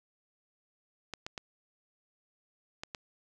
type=clicks; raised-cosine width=0.2 ms; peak=-21 dBFS; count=5; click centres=1.137 / 1.265 / 1.378 / 2.835 / 2.948 s; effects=none